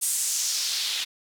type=noise with band-pass filter sweep; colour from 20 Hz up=white; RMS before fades=-27 dBFS; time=0.01-1.05 s; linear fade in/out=20 ms; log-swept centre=9300 to 3300 Hz; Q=2.1; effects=none